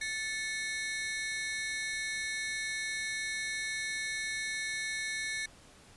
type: ring-modulated tone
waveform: sawtooth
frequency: 1975.5 Hz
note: B6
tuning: in tune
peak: -27 dBFS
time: 0.01-5.46 s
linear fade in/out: 5 ms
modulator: 223 Hz
effects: pink hiss -57 dBFS RMS until 5.96 s + resampled to 24000 Hz